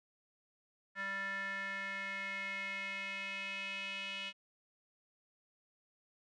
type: tone with band-pass filter sweep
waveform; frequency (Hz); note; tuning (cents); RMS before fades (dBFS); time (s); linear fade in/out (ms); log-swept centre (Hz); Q
square; 196; G3; 0; -41; 0.95-4.33; 50; 1700 to 2800; 5.5
effects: resampled to 22050 Hz